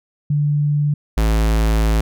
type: tone pair in turn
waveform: sine / square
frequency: 146.83 / 54.52 Hz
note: D3 / A1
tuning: 0 / -15 cents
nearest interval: octave + perfect fourth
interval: 1715 cents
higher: first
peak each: -14 dBFS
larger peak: neither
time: 0.3-0.94 / 1.17-2.01 s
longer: second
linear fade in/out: 5 ms
effects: none